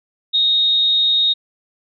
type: tone with amplitude modulation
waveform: sine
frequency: 3729 Hz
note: A#7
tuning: in tune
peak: -11 dBFS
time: 0.33-1.34 s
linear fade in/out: 20 ms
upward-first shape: sine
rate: 298 Hz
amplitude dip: 30%
effects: none